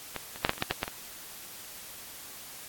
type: clicks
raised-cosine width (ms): 0.3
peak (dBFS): -17 / -24 / -7 / -7 / -24 / -23 / -8 / -8 / -12 / -19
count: 10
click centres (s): 0.163 / 0.36 / 0.449 / 0.494 / 0.534 / 0.58 / 0.624 / 0.71 / 0.831 / 0.879
effects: white hiss -45 dBFS RMS until 2.68 s + AAC 64 kbps